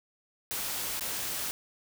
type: noise with dropouts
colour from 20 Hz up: white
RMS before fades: -34 dBFS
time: 0.51-1.51 s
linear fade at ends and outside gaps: 0 ms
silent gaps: 0.995-1.009 s
effects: none